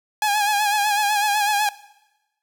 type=tone with vibrato; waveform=sawtooth; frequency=830.6 Hz; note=G#5; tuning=in tune; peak=-14 dBFS; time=0.22-1.69 s; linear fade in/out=2 ms; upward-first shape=sine; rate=8 Hz; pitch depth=54 cents each way; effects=noise-tail reverb RT60 1.0 s tail -19 dB re dry